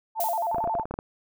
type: tone with vibrato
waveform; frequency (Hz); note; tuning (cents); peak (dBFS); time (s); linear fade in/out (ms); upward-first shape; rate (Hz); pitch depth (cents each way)
sine; 780; G5; -9; -24; 0.15-0.85; 50; square; 11; 220
type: noise with exponential decay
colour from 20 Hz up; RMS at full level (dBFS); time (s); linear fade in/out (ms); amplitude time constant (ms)
violet; -28; 0.2-0.66; 5; 100
type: clicks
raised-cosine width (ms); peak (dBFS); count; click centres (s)
1; -18; 10; 0.546 / 0.583 / 0.641 / 0.675 / 0.752 / 0.797 / 0.855 / 0.91 / 0.94 / 0.989
effects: none